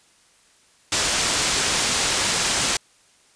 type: low-pass noise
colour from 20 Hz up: white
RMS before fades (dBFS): -22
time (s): 0.92-2.77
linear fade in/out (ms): 2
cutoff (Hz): 8300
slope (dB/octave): 24
effects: white hiss -57 dBFS RMS until 3.35 s + resampled to 22050 Hz